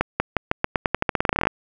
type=accelerating click train; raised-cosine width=0.5 ms; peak=-3 dBFS; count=21; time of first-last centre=0.01-1.471 s; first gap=190 ms; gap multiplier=0.88; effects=none